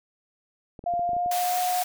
clicks, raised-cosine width 2 ms, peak -28 dBFS, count 8, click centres 0.792 / 0.84 / 0.938 / 0.994 / 1.092 / 1.133 / 1.166 / 1.261 s
sine tone with pitch glide, 698.5 to 724.4 Hz, F5 to F#5, 0 to -37 cents, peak -23 dBFS, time 0.86-1.83 s, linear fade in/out 5 ms, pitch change +63 cents, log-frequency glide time 1.02-1.59 s
white high-pass noise, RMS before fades -32 dBFS, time 1.31-1.84 s, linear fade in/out 5 ms, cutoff 550 Hz, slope 96 dB/octave
effects none

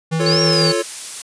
square tone with tremolo, 161.8 Hz, E3, 32 cents flat, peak -17 dBFS, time 0.11-0.73 s, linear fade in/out 20 ms, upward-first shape sine, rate 6.1 Hz, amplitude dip 30%
square chord, F augmented, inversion none, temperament equal, 349.2 / 440 / 554.4 Hz, F4 / A4 / C#5, 0 / 0 / 0 cents, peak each -22 dBFS, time 0.19-0.83 s, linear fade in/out 20 ms
sine exponential two-way sweep, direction up then down, 4435 to 5620 to 4435 Hz, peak -16 dBFS, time 0.26-0.72 s, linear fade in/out 5 ms, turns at 0.41 s
blue noise, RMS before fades -26 dBFS, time 0.52-1.22 s, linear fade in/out 5 ms
effects resampled to 22050 Hz

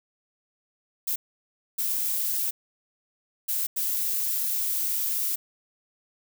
violet noise bursts at uneven times, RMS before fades -27 dBFS, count 4, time 1.07-1.16 / 1.78-2.51 / 3.48-3.67 / 3.76-5.36 s, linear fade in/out 10 ms, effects none

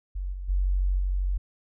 sine tone with level steps, 46.53 Hz, F#1, 10 cents sharp, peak -28 / -32 / -21 / -23 dBFS, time 0.15-1.38 s, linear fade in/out 10 ms, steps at 0.32 / 0.48 / 0.98 s, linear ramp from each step 20 ms, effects none

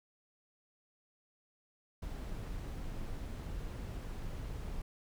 brown noise, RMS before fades -41 dBFS, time 2.02-4.82 s, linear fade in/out 5 ms, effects none

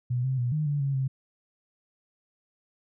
sine tone with pitch steps, 123.5 / 131.6 / 122.1 / 152.9 / 144.8 / 138.3 / 133.1 Hz, B2 / C3 / B2 / D#3 / D3 / C#3 / C3, 0 / +10 / -19 / -30 / -24 / -4 / +30 cents, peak -24 dBFS, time 0.1-1.08 s, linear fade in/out 10 ms, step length 140 ms, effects none

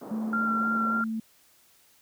pink band-pass noise, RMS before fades -42 dBFS, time 0.01-1.02 s, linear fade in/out 5 ms, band 210 to 1000 Hz, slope 24 dB/octave
sine tone with pitch glide, 220 to 222.3 Hz, A3 to A3, 0 to +18 cents, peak -28 dBFS, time 0.11-1.2 s, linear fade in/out 5 ms, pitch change +18 cents, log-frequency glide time 0.26-0.93 s
sine tone with vibrato, 1375 Hz, F6, 27 cents flat, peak -25 dBFS, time 0.33-1.04 s, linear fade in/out 2 ms, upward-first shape square, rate 3.4 Hz, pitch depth 12 cents each way
effects white hiss -61 dBFS RMS until 2.01 s

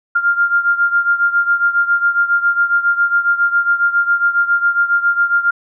sine beating tone pair, 1396.9 / 1404.2 Hz, F6 / F6, 0 / +9 cents, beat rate 7.3 Hz, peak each -13 / -17 dBFS, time 0.15-5.51 s, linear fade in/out 10 ms, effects none

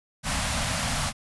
pink band-stop noise, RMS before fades -27 dBFS, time 0.23-1.13 s, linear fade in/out 50 ms, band 250 to 570 Hz, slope 48 dB/octave, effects resampled to 24000 Hz

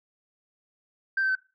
sine tone with pitch steps, 1568 / 1548.2 / 1528.7 Hz, G6 / G6 / G6, 0 / -22 / -44 cents, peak -21 dBFS, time 1.17-1.353 s, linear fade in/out 5 ms, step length 61 ms, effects noise-tail reverb RT60 0.3 s tail -21 dB re dry + tanh soft clip ceiling -19 dBFS

